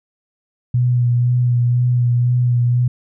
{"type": "tone with vibrato", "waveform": "sine", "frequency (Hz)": 122.3, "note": "B2", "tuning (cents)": -16, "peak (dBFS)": -12, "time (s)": [0.74, 2.88], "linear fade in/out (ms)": 5, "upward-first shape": "sine", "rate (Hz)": 2, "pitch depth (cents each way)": 21, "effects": []}